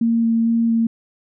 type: tone with vibrato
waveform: sine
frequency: 229.3 Hz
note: A#3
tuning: 28 cents flat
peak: -14 dBFS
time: 0.01-0.87 s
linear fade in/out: 5 ms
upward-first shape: square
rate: 2.2 Hz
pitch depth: 8 cents each way
effects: none